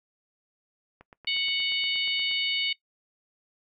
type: click train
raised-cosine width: 0.5 ms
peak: -33 dBFS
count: 12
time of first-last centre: 1.01-2.313 s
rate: 8.44 Hz
type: harmonic tone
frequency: 740 Hz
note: F#5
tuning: in tune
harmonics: 3 / 4 / 5 / 6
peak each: -30 / -28 / -32 / -34 dBFS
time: 1.27-2.73 s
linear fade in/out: 5 ms
effects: noise-tail reverb RT60 0.1 s tail -21 dB re dry